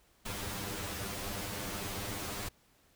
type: noise with comb filter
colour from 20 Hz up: pink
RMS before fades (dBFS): -39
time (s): 0.25-2.49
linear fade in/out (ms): 10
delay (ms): 10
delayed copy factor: +0.85
effects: pink hiss -67 dBFS RMS until 2.95 s